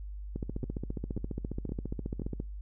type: two click trains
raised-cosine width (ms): 3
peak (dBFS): -23 / -22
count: 4 / 31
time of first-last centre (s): 0.64-2.219 / 0.36-2.401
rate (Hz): 1.9 / 14.7
effects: noise-tail reverb RT60 0.3 s tail -26 dB re dry + added 50 Hz sine -38 dBFS peak until 2.61 s